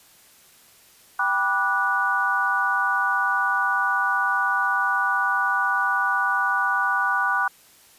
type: chord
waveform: sine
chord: G major seventh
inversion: none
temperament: just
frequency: 784 / 980 / 1176 / 1470 Hz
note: G5 / B5 / D6 / F#6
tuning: 0 / -14 / +2 / -12 cents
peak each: -28 / -27 / -25 / -22 dBFS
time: 1.19-7.48 s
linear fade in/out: 5 ms
effects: white hiss -53 dBFS RMS until 7.98 s + resampled to 32000 Hz